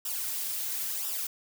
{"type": "noise with flanger", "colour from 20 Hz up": "blue", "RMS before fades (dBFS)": -33, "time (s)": [0.05, 1.27], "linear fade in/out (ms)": 5, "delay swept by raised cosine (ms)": [0.46, 4.46], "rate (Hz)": 0.98, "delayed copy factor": -0.8, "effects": []}